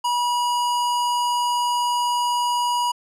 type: tone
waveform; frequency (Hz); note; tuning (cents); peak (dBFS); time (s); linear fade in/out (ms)
square; 968; B5; -35; -20; 0.04-2.92; 10
effects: low-pass 11000 Hz 12 dB/octave